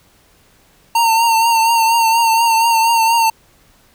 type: tone with vibrato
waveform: square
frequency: 913 Hz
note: A#5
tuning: 36 cents flat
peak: -11 dBFS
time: 0.95-3.3 s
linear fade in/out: 5 ms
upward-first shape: triangle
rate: 4.2 Hz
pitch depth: 44 cents each way
effects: pink hiss -52 dBFS RMS until 3.94 s